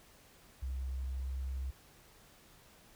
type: tone with pitch glide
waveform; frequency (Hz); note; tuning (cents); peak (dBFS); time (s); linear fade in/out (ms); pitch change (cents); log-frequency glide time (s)
sine; 65.3 to 65.94; C2 to C2; -3 to +14; -35; 0.62-1.71; 10; +17; 1.18-1.35
effects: pink hiss -61 dBFS RMS until 2.95 s